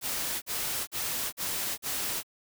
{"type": "noise bursts", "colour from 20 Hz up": "white", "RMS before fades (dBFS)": -32, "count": 5, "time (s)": [0.01, 2.232], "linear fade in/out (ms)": 50, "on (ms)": 410, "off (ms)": 43, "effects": []}